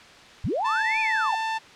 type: linear two-way sweep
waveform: sine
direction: up then down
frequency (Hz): 52.4 to 2489 to 725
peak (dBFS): -23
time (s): 0.44-1.35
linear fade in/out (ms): 5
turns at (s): 1
type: tone with pitch glide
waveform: sawtooth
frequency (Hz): 880 to 888.2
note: A5 to A5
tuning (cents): 0 to +16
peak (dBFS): -21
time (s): 0.64-1.59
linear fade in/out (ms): 20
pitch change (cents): +16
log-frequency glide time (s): 1.27-1.32
effects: white hiss -47 dBFS RMS until 1.75 s + low-pass 4000 Hz 12 dB/octave